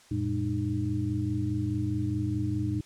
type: tone cluster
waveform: sine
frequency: 90.8 / 115.6 / 203.7 / 305.6 Hz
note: F#2 / A#2 / G#3 / D#4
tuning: -32 / -14 / -33 / -31 cents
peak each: -33 / -30 / -37 / -31 dBFS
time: 0.11-2.81 s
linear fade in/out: 5 ms
effects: white hiss -56 dBFS RMS until 2.85 s + low-pass 8000 Hz 12 dB/octave